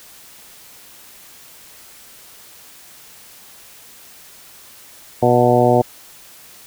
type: harmonic tone with a mistuned harmonic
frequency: 122 Hz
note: B2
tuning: 21 cents flat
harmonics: 1 / 2 / 3 / 4 / 5 / 6 / 7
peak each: -19 / -19 / -18 / -17 / -17 / -17 / -23 dBFS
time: 5.22-5.82 s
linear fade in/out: 10 ms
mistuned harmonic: 7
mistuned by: +52 cents
effects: white hiss -43 dBFS RMS until 6.66 s